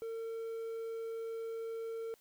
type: tone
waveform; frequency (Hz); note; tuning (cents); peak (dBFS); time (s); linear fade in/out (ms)
triangle; 453.7; A#4; -47; -36; 0.02-2.14; 0
effects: white hiss -68 dBFS RMS until 2.2 s